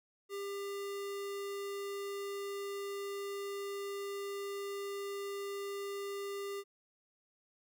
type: tone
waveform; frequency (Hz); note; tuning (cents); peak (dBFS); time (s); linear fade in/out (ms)
square; 399.6; G4; +33; -39; 0.29-6.64; 50
effects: none

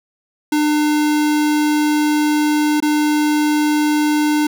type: tone with dropouts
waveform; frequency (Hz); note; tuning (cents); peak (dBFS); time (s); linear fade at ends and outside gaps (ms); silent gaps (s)
square; 300; D4; +37; -14; 0.52-4.47; 5; 2.803-2.824
effects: none

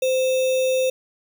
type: tone with sample-and-hold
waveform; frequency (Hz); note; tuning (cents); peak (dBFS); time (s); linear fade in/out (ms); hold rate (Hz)
sine; 518; C5; -17; -17; 0.02-0.9; 5; 3150
effects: none

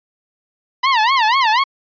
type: tone with vibrato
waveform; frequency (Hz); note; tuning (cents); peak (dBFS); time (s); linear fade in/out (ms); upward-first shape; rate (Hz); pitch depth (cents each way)
sawtooth; 970; B5; -31; -8; 0.83-1.64; 10; sine; 4.1; 220
effects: resampled to 11025 Hz

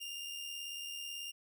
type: tone with amplitude modulation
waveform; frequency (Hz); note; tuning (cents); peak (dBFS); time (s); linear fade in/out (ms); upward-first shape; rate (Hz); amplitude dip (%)
sawtooth; 2805; F7; +7; -36; 0-1.32; 20; sine; 78.2; 40
effects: none

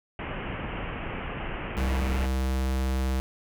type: low-pass noise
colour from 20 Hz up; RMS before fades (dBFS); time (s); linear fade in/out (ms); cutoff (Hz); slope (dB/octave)
pink; -34; 0.19-2.26; 2; 3000; 96
type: tone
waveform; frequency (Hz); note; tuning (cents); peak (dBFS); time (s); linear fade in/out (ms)
square; 65.41; C2; 0; -25; 1.77-3.2; 0
effects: none

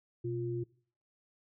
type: tone pair together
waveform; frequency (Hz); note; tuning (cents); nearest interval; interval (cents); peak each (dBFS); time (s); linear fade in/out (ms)
sine; 123.74 / 350; B2 / F4; +4 / +4; octave + tritone; 1800; -36 / -35; 0.24-0.64; 10
effects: noise-tail reverb RT60 0.5 s tail -22 dB re dry

